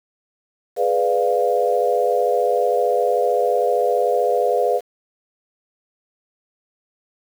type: chord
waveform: sine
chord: G# diminished seventh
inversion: none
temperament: equal with one note detuned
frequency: 418.4 / 493.9 / 587.3 / 698.5 Hz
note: G#4 / B4 / D5 / F5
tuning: +13 / 0 / 0 / 0 cents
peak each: -22 / -19 / -23 / -21 dBFS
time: 0.76-4.81 s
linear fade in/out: 50 ms
effects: 7-bit